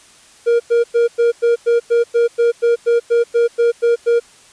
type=tone bursts; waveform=triangle; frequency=470.3 Hz; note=A#4; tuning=15 cents sharp; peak=-8 dBFS; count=16; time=0.46-4.2 s; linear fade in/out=20 ms; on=140 ms; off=100 ms; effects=white hiss -46 dBFS RMS until 4.52 s + resampled to 22050 Hz